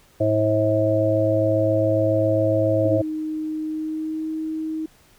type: harmonic tone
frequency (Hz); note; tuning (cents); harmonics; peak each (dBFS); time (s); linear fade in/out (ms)
107.3; A2; -43; 1 / 3 / 5 / 6; -23 / -23 / -21 / -22; 0.2-3.02; 10
type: tone with pitch glide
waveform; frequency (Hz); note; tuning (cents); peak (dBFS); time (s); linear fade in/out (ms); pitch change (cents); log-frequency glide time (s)
sine; 311.1 to 315.6; D#4 to D#4; 0 to +25; -24; 2.85-4.86; 5; +25; 3.65-4.29
effects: pink hiss -55 dBFS RMS until 5.18 s